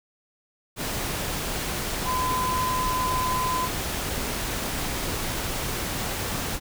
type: tone in noise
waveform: sine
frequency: 1016 Hz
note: B5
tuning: 49 cents sharp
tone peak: -24 dBFS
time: 2.04-3.69 s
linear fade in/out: 50 ms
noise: pink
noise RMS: -29 dBFS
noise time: 0.76-6.6 s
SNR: +2 dB
effects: none